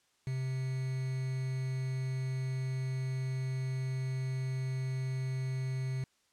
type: tone with quantisation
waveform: triangle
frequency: 130.81 Hz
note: C3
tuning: in tune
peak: -30 dBFS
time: 0.27-6.04 s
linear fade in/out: 2 ms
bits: 8
effects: white hiss -72 dBFS RMS until 6.32 s + low-pass 8000 Hz 12 dB/octave